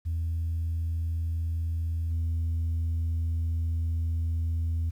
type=tone with level steps; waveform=sine; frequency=82.41 Hz; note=E2; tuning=in tune; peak=-25 / -23 dBFS; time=0.05-4.91 s; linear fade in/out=20 ms; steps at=2.1 s; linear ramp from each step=20 ms; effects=tanh soft clip ceiling -24 dBFS + 10-bit